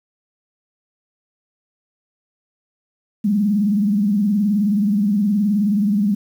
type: tone with vibrato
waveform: sine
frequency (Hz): 204.9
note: G#3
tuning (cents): -23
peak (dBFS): -14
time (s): 3.24-6.15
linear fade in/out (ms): 10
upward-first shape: sine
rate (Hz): 19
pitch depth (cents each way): 110
effects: 8-bit